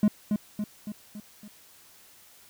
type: tone with echo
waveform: triangle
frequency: 209.3 Hz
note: G#3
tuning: 14 cents sharp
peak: -15 dBFS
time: 0.03-0.08 s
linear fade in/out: 2 ms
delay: 280 ms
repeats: 5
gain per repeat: -5 dB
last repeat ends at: 1.48 s
effects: white hiss -55 dBFS RMS until 2.49 s